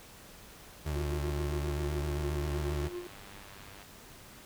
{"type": "tone with vibrato", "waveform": "30% pulse", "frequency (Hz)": 74.3, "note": "D2", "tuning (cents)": 21, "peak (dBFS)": -29, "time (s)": [0.85, 2.89], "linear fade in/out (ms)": 20, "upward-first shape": "triangle", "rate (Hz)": 7.6, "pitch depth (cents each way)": 68}
{"type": "tone with tremolo", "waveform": "triangle", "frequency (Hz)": 354.1, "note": "F4", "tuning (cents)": 24, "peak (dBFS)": -33, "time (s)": [0.96, 3.07], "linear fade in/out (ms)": 2, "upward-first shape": "sine", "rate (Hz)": 7.1, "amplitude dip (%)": 65}
{"type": "click train", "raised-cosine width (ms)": 0.3, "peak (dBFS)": -35, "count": 139, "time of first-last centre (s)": [2.44, 3.827], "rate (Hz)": 99.5}
{"effects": ["pink hiss -52 dBFS RMS until 4.45 s"]}